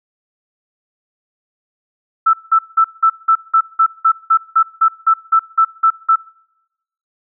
sine tone bursts, 1323 Hz, E6, 6 cents sharp, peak -7 dBFS, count 16, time 2.26-6.16 s, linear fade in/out 10 ms, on 75 ms, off 180 ms, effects noise-tail reverb RT60 0.9 s tail -25 dB re dry

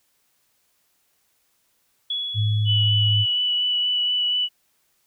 sine tone with exponential decay, 3380 Hz, G#7, 30 cents sharp, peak -22 dBFS, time 2.1-3.9 s, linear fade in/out 5 ms, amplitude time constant 390 ms
sine tone, 106 Hz, G#2, 36 cents sharp, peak -18 dBFS, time 2.34-3.26 s, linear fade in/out 50 ms
sine tone with vibrato, 2960 Hz, F#7, in tune, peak -19 dBFS, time 2.65-4.49 s, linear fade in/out 50 ms, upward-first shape sine, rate 4.2 Hz, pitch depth 12 cents each way
effects white hiss -67 dBFS RMS until 5.06 s

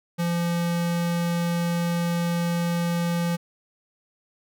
square tone, 171.4 Hz, F3, 32 cents flat, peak -23 dBFS, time 0.18-3.37 s, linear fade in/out 20 ms, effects none

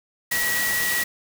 sine tone in noise, 1926 Hz, B6, 44 cents flat, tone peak -23 dBFS, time 0.31-1.04 s, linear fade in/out 10 ms, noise white, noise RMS -26 dBFS, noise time 0.31-1.04 s, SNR 0 dB, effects none

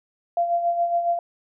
sine tone with tremolo, 689 Hz, F5, 24 cents flat, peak -17 dBFS, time 0.37-1.19 s, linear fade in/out 2 ms, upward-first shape sine, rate 7.2 Hz, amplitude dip 55%, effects none

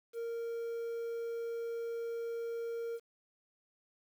triangle tone with quantisation, 463.9 Hz, A#4, 8 cents flat, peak -34 dBFS, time 0.13-3 s, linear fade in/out 50 ms, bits 10, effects none

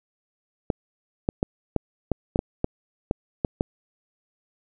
clicks, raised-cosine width 2 ms, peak -8 dBFS, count 11, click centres 0.702 / 1.289 / 1.429 / 1.763 / 2.117 / 2.359 / 2.391 / 2.644 / 3.111 / 3.448 / 3.609 s, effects none

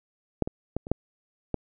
clicks, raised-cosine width 2 ms, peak -9 / -18 / -14 / -25 / -8 / -13 dBFS, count 6, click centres 0.423 / 0.475 / 0.766 / 0.869 / 0.916 / 1.543 s, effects none

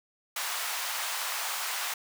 pink high-pass noise, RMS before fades -33 dBFS, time 0.36-1.94 s, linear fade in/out 5 ms, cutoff 810 Hz, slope 24 dB/octave, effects none

